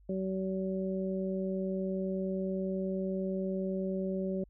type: harmonic tone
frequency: 189.7 Hz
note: F#3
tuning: 43 cents sharp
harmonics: 1 / 2 / 3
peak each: -33 / -36 / -38 dBFS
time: 0.09-4.44 s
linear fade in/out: 5 ms
effects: added 49 Hz sine -57 dBFS peak until 4.49 s